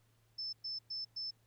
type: tone bursts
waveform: sine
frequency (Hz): 5274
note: E8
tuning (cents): 0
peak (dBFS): -38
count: 4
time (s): 0.38-1.31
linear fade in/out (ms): 10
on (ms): 150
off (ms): 110
effects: added 113 Hz sine -70 dBFS peak until 1.46 s + pink hiss -75 dBFS RMS until 1.46 s